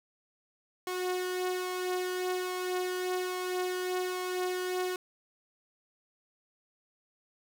sawtooth tone with flanger, 365.3 Hz, F#4, 22 cents flat, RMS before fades -33 dBFS, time 0.87-4.96 s, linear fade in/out 2 ms, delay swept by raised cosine 1.8 to 3.4 ms, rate 1.2 Hz, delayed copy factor +0.5, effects none

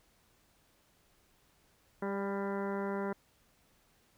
harmonic tone with a mistuned harmonic, 198.5 Hz, G3, 22 cents sharp, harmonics 1 / 2 / 3 / 4 / 5 / 6 / 7 / 8 / 9 / 10, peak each -37 / -37 / -42 / -46 / -43 / -54 / -46 / -53 / -52 / -54 dBFS, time 2.02-3.13 s, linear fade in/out 5 ms, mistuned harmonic 3, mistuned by -16 cents, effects pink hiss -69 dBFS RMS until 4.17 s

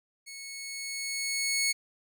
15% pulse tone with level ramp, 2200 Hz, C#7, 14 cents flat, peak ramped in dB -36 to -18 dBFS, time 0.26-1.73 s, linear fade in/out 20 ms, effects none

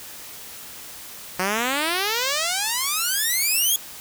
5% pulse exponential sweep, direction up, 179.1 to 3395 Hz, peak -10 dBFS, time 1.39-3.76 s, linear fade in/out 2 ms, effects white hiss -39 dBFS RMS until 4 s

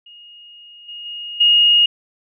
sine tone with level steps, 2862 Hz, F7, 42 cents sharp, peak -39 / -30 / -27 / -9 dBFS, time 0.06-1.86 s, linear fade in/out 5 ms, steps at 0.88 / 1.05 / 1.4 s, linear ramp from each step 10 ms, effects none

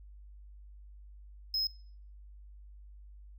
triangle tone, 5130 Hz, E8, 48 cents flat, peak -28 dBFS, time 1.54-1.67 s, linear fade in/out 2 ms, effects noise-tail reverb RT60 0.5 s tail -23 dB re dry + added 50 Hz sine -49 dBFS peak until 3.38 s

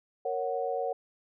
sine chord, F# major, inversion first, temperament equal, 466.2 / 554.4 / 740 Hz, A#4 / C#5 / F#5, 0 / 0 / 0 cents, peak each -33 dBFS, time 0.25-0.93 s, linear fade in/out 5 ms, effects none

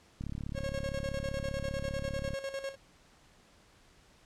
click train, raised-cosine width 5 ms, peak -26 dBFS, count 76, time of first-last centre 0.21-2.335 s, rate 35.3 Hz
45% pulse tone with tremolo, 545 Hz, C#5, 29 cents flat, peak -34 dBFS, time 0.54-2.76 s, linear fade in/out 50 ms, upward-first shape square, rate 10 Hz, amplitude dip 65%
effects pink hiss -62 dBFS RMS until 4.25 s + low-pass 8000 Hz 12 dB/octave

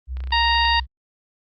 sine tone with pitch glide, 64.1 to 63.66 Hz, C2 to C2, -35 to -47 cents, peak -25 dBFS, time 0.07-0.87 s, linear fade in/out 50 ms, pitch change -12 cents, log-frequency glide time 0.4-0.62 s
click train, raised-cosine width 0.3 ms, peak -26 dBFS, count 16, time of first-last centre 0.17-0.685 s, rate 29.1 Hz
harmonic tone, 932.3 Hz, A#5, in tune, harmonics 1 / 2 / 3 / 4 / 5, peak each -19 / -22 / -24 / -25 / -26 dBFS, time 0.32-0.8 s, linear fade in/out 5 ms
effects Opus 32 kbps

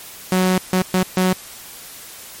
sawtooth tone bursts at uneven times, 185 Hz, F#3, in tune, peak -10 dBFS, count 4, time 0.32-0.58 / 0.73-0.82 / 0.94-1.03 / 1.17-1.33 s, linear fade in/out 2 ms, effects white hiss -37 dBFS RMS until 2.4 s + MP3 64 kbps

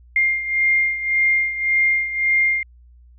sine beating tone pair, 2113 / 2114.8 Hz, C7 / C7, +16 / +18 cents, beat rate 1.8 Hz, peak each -17 / -22 dBFS, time 0.16-2.63 s, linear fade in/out 2 ms, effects added 60 Hz sine -45 dBFS peak until 3.18 s

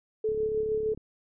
sine tone with tremolo, 434.9 Hz, A4, 20 cents flat, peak -24 dBFS, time 0.24-0.94 s, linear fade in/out 5 ms, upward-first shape sine, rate 6.5 Hz, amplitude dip 35%
click train, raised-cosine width 3 ms, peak -31 dBFS, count 25, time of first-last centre 0.29-0.976 s, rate 35 Hz
effects none

